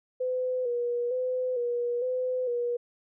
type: tone with vibrato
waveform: sine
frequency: 493.9 Hz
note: B4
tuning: in tune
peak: -26 dBFS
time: 0.2-2.77 s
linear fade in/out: 10 ms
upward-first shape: square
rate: 1.1 Hz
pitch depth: 46 cents each way
effects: none